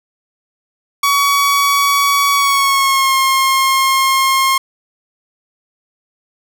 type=tone with pitch glide; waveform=sawtooth; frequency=1129 to 1070 Hz; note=C#6 to C6; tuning=+31 to +38 cents; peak=-7 dBFS; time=1.03-4.58 s; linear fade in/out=5 ms; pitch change=-93 cents; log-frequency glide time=2.33-3.15 s; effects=none